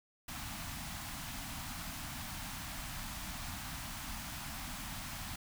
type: band-stop noise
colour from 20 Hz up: pink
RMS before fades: -43 dBFS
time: 0.28-5.36 s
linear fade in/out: 5 ms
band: 290 to 670 Hz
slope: 48 dB/octave
effects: none